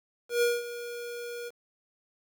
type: tone with ADSR envelope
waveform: square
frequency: 477.7 Hz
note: A#4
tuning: 42 cents sharp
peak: -22 dBFS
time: 0.29-1.51 s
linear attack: 130 ms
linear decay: 200 ms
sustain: -14 dB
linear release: 36 ms
effects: 9-bit